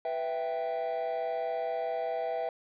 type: chord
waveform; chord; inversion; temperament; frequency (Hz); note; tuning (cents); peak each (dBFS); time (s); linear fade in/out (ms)
triangle; E minor; second; equal; 493.9 / 659.3 / 784; B4 / E5 / G5; 0 / 0 / 0; -33 / -30 / -33; 0.05-2.49; 2
effects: tanh soft clip ceiling -23 dBFS + resampled to 11025 Hz